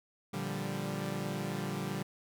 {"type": "chord", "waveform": "sawtooth", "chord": "G minor seventh", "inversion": "first", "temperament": "equal", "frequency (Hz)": [116.54, 146.83, 174.61, 196], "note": ["Bb2", "D3", "F3", "G3"], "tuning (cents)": [0, 0, 0, 0], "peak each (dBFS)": [-39, -35, -38, -34], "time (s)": [0.33, 2.03], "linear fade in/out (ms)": 10, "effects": []}